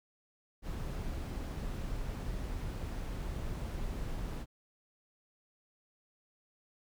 brown noise, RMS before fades -38 dBFS, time 0.62-4.46 s, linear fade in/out 50 ms, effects none

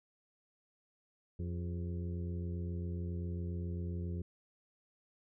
harmonic tone with a mistuned harmonic, 87.4 Hz, F2, 2 cents sharp, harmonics 1 / 2 / 3 / 4 / 5 / 6, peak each -37 / -42 / -54 / -49 / -52 / -61 dBFS, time 1.39-4.22 s, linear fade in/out 5 ms, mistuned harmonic 5, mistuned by -68 cents, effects none

